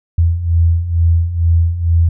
sine beating tone pair, 82.41 / 84.61 Hz, E2 / E2, 0 / +46 cents, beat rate 2.2 Hz, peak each -16 / -11 dBFS, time 0.18-2.09 s, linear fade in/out 5 ms, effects none

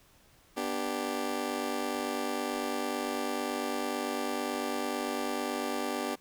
20% pulse chord, G major, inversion first, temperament just, 245 / 294 / 392 Hz, B3 / D4 / G4, -14 / +2 / 0 cents, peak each -31 dBFS, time 0.56-6.16 s, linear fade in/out 20 ms, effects pink hiss -62 dBFS RMS until 6.2 s

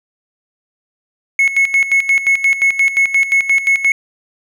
triangle tone with tremolo, 2190 Hz, C#7, 22 cents flat, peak -6 dBFS, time 1.39-3.92 s, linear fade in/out 2 ms, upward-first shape square, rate 5.7 Hz, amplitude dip 75%, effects tanh soft clip ceiling -2 dBFS

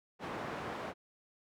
white band-pass noise, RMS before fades -41 dBFS, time 0.19-0.94 s, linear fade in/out 50 ms, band 100 to 1100 Hz, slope 12 dB/octave, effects none

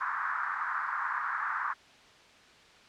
pink band-pass noise, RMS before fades -33 dBFS, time 0-1.74 s, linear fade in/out 20 ms, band 1000 to 1700 Hz, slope 48 dB/octave, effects white hiss -56 dBFS RMS until 2.88 s + low-pass 4000 Hz 12 dB/octave

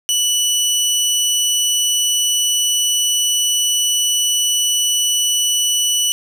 20% pulse tone, 2960 Hz, F#7, in tune, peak -9 dBFS, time 0.09-6.12 s, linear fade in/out 0 ms, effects none

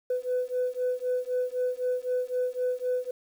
sine beating tone pair, 498.9 / 502.8 Hz, B4 / B4, +17 / +31 cents, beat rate 3.9 Hz, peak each -28 dBFS, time 0.1-3.11 s, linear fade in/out 5 ms, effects tanh soft clip ceiling -21 dBFS + 9-bit

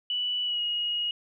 sine tone with pitch glide, 2960 to 2886 Hz, F#7 to F#7, 0 to -44 cents, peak -26 dBFS, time 0.1-1.11 s, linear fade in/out 2 ms, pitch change -44 cents, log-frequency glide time 0.44-0.61 s, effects none

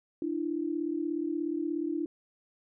sine tone pair together, 300 / 336.8 Hz, D4 / E4, +37 / +37 cents, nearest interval major second, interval 200 cents, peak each -32 / -32 dBFS, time 0.22-2.06 s, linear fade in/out 2 ms, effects none

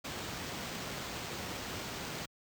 pink noise with sample-and-hold, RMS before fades -40 dBFS, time 0.04-2.26 s, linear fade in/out 10 ms, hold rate 11025 Hz, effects high-pass 80 Hz 12 dB/octave

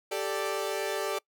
sawtooth chord, G suspended second, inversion none, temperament equal, 392 / 440 / 587.3 Hz, G4 / A4 / D5, 0 / 0 / 0 cents, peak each -30 dBFS, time 0.11-1.19 s, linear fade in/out 10 ms, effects noise-tail reverb RT60 0.1 s tail -24 dB re dry

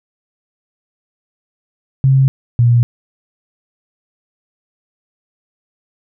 sine tone pair in turn, 134.1 / 119.47 Hz, C3 / A#2, +43 / +43 cents, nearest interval major second, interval 200 cents, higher first, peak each -7 dBFS, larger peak neither, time 2.04-2.28 / 2.59-2.83 s, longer neither, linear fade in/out 0 ms, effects none

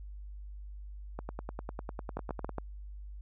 two click trains, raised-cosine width 1 ms, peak -24 / -21 dBFS, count 14 / 4, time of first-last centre 1.19-2.493 / 2.17-2.583 s, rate 9.98 / 7.26 Hz, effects added 50 Hz sine -42 dBFS peak until 3.21 s

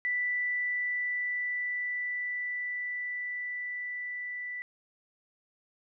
sine tone with level ramp, 1975.5 Hz, B6, in tune, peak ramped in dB -27 to -35 dBFS, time 0.05-4.62 s, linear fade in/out 0 ms, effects none

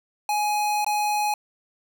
square tone with dropouts, 837 Hz, G#5, 13 cents sharp, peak -22 dBFS, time 0.29-1.34 s, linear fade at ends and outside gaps 2 ms, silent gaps 0.846-0.864 s, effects none

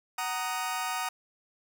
sawtooth chord, D# minor, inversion first, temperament just, 746.7 / 933.4 / 1244.5 Hz, F#5 / A#5 / D#6, +16 / +2 / 0 cents, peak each -31 dBFS, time 0.18-1.09 s, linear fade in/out 5 ms, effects none

